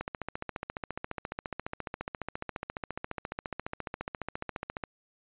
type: click train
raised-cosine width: 0.5 ms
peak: -19 dBFS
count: 71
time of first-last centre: 0.01-4.838 s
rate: 14.5 Hz
effects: resampled to 8000 Hz